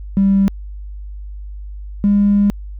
triangle tone pair in turn, 196 / 202.9 Hz, G3 / G#3, 0 / -40 cents, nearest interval minor second, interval 60 cents, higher second, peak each -6 dBFS, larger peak neither, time 0.17-0.48 / 2.04-2.5 s, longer second, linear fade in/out 0 ms, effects tanh soft clip ceiling -7 dBFS + added 50 Hz sine -27 dBFS peak until 2.79 s

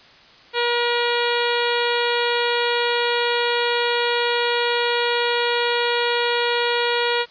harmonic tone, 477.9 Hz, A#4, 43 cents sharp, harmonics 1 / 2 / 3 / 4 / 5 / 6 / 7 / 8 / 9, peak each -22 / -25 / -27 / -28 / -29 / -30 / -30 / -31 / -32 dBFS, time 0.53-7.26 s, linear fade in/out 50 ms, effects white hiss -48 dBFS RMS until 7.3 s + resampled to 11025 Hz

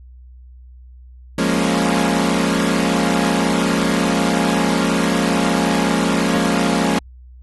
sawtooth chord, Bb minor seventh, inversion second, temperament equal, 174.61 / 207.7 / 233.1 / 277.2 Hz, F3 / Ab3 / Bb3 / Db4, 0 / 0 / 0 / 0 cents, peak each -17 dBFS, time 1.38-6.99 s, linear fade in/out 5 ms, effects added 62 Hz sine -38 dBFS peak until 7.42 s + AAC 32 kbps

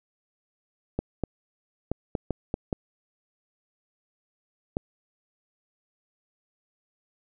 clicks, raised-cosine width 2 ms, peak -13 dBFS, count 8, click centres 0.99 / 1.237 / 1.916 / 2.152 / 2.307 / 2.541 / 2.728 / 4.769 s, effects none

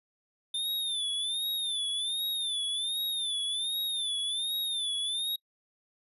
square tone with vibrato, 3578 Hz, A7, 28 cents sharp, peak -30 dBFS, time 0.54-5.36 s, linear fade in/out 5 ms, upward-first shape sine, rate 1.3 Hz, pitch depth 100 cents each way, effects noise-tail reverb RT60 0.1 s tail -25 dB re dry + resampled to 32000 Hz

